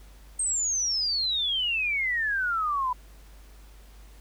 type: exponential sweep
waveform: sine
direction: down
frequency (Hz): 8540 to 980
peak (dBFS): -24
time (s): 0.39-2.93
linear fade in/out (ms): 5
effects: added 50 Hz sine -47 dBFS peak until 4.2 s + pink hiss -57 dBFS RMS until 4.2 s